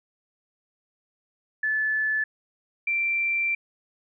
sine tone pair in turn, 1736 / 2353 Hz, A6 / D7, -24 / +3 cents, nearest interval perfect fourth, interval 527 cents, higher second, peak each -22 dBFS, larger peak neither, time 1.63-2.24 / 2.87-3.55 s, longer second, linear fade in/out 5 ms, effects none

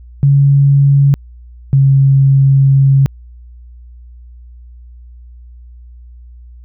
sine tone pair in turn, 140 / 136.57 Hz, C#3 / C#3, +18 / -25 cents, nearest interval unison, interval 43 cents, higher first, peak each -5 dBFS, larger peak neither, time 0.23-1.14 / 1.73-3.06 s, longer second, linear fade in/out 0 ms, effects added 60 Hz sine -33 dBFS peak until 6.64 s

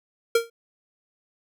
square tone with exponential decay, 463.1 Hz, A#4, 11 cents flat, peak -14 dBFS, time 0.35-0.5 s, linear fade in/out 5 ms, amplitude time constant 31 ms, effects none

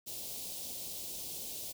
white band-stop noise, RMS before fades -42 dBFS, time 0.06-1.73 s, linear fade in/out 20 ms, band 720 to 3100 Hz, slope 24 dB/octave, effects none

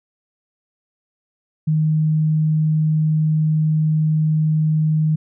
sine tone, 155.56 Hz, D#3, in tune, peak -14 dBFS, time 1.67-5.16 s, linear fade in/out 10 ms, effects none

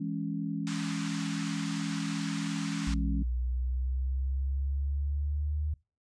sine chord, C# minor, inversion first, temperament equal, 164.81 / 207.7 / 277.2 Hz, E3 / G#3 / C#4, 0 / 0 / 0 cents, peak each -35 dBFS, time 0-3.23 s, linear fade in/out 10 ms
pink band-pass noise, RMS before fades -42 dBFS, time 0.67-2.94 s, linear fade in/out 0 ms, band 1000 to 8000 Hz, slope 24 dB/octave
sine exponential sweep, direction up, 58.27 to 75.9 Hz, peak -28 dBFS, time 2.87-5.74 s, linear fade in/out 5 ms
effects noise-tail reverb RT60 0.3 s tail -24 dB re dry + resampled to 22050 Hz

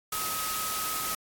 sine tone in noise, 1272 Hz, D#6, 38 cents sharp, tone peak -34 dBFS, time 0.12-1.15 s, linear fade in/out 5 ms, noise white, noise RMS -32 dBFS, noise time 0.12-1.15 s, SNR -5 dB, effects AAC 64 kbps

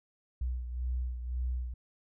sine beating tone pair, 61.74 / 63.64 Hz, B1 / C2, 0 / -47 cents, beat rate 1.9 Hz, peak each -32 / -40 dBFS, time 0.41-1.74 s, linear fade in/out 5 ms, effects none

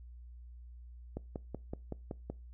click train, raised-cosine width 2 ms, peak -25 dBFS, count 7, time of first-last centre 1.17-2.3 s, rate 5.31 Hz, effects noise-tail reverb RT60 0.3 s tail -23 dB re dry + added 60 Hz sine -48 dBFS peak until 2.53 s

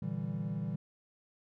triangle chord, E half-diminished seventh, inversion second, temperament equal, 116.54 / 146.83 / 164.81 / 196 Hz, Bb2 / D3 / E3 / G3, 0 / 0 / 0 / 0 cents, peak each -39 / -38 / -36 / -37 dBFS, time 0.02-0.76 s, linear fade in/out 5 ms, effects none

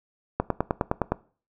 click train, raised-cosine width 1 ms, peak -8 dBFS, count 8, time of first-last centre 0.4-1.12 s, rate 9.72 Hz, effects noise-tail reverb RT60 0.4 s tail -20 dB re dry

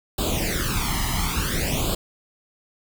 pink noise with flanger, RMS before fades -24 dBFS, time 0.18-1.95 s, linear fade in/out 5 ms, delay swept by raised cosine 0.25 to 1 ms, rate 0.57 Hz, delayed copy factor +0.85, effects none

